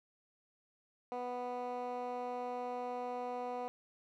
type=tone with band-pass filter; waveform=15% pulse; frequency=246.9 Hz; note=B3; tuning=in tune; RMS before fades=-40 dBFS; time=1.12-3.68 s; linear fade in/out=0 ms; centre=670 Hz; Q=1.4; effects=none